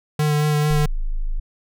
square tone with vibrato, 150 Hz, D3, 37 cents sharp, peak -17 dBFS, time 0.19-0.86 s, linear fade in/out 5 ms, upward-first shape sine, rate 4.5 Hz, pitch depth 16 cents each way
sine tone, 26.46 Hz, G#0, 33 cents sharp, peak -19 dBFS, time 0.7-1.4 s, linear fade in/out 10 ms
effects none

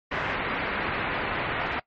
white low-pass noise, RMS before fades -29 dBFS, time 0.11-1.8 s, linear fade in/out 10 ms, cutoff 2300 Hz, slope 24 dB/octave, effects noise-tail reverb RT60 0.1 s tail -20 dB re dry + MP3 32 kbps

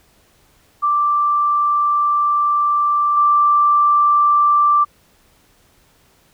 sine tone with level steps, 1174.7 Hz, D6, in tune, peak -13 / -10 dBFS, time 0.82-4.85 s, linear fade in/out 20 ms, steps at 3.17 s, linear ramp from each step 2 ms, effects pink hiss -55 dBFS RMS until 6.33 s

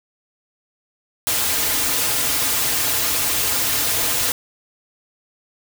white noise with comb filter, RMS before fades -20 dBFS, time 1.27-4.32 s, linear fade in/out 0 ms, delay 5.3 ms, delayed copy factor -0.7, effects none

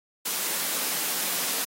white high-pass noise, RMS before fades -28 dBFS, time 0.25-1.65 s, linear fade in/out 10 ms, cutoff 160 Hz, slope 48 dB/octave, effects AAC 48 kbps

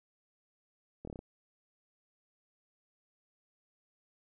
slowing click train, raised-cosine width 2 ms, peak -30 dBFS, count 6, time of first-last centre 1.05-1.191 s, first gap 24 ms, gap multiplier 1.08, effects none

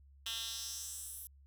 10% pulse tone with high-pass filter sweep, 227.2 Hz, A#3, 44 cents flat, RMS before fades -43 dBFS, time 0.26-1.27 s, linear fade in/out 2 ms, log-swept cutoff 3000 to 12000 Hz, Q 2.2, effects added 69 Hz sine -58 dBFS peak until 1.46 s

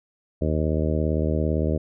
harmonic tone, 77.7 Hz, D#2, 2 cents flat, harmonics 1 / 2 / 3 / 4 / 5 / 6 / 7 / 8, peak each -24 / -27 / -29 / -30 / -31 / -32 / -32 / -33 dBFS, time 0.41-1.78 s, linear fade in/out 10 ms, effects none

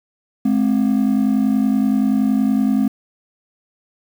triangle ring-modulated tone, 236.9 Hz, A#3, 28 cents sharp, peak -8 dBFS, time 0.45-2.88 s, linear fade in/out 5 ms, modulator 25.3 Hz, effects tanh soft clip ceiling -5 dBFS + 7-bit

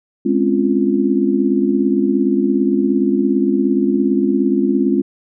sine chord, Db major seventh, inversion second, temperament just, 207.9 / 259.9 / 277.2 / 346.5 Hz, Ab3 / C4 / Db4 / F4, +2 / -11 / 0 / -14 cents, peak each -18 dBFS, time 0.25-5.02 s, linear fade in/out 10 ms, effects none

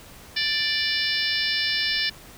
harmonic tone with a mistuned harmonic, 587.3 Hz, D5, in tune, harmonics 3 / 4 / 5 / 6 / 7 / 8 / 9, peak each -28 / -31 / -30 / -30 / -31 / -31 / -28 dBFS, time 0.36-2.1 s, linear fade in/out 10 ms, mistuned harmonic 6, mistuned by +15 cents, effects pink hiss -46 dBFS RMS until 2.37 s

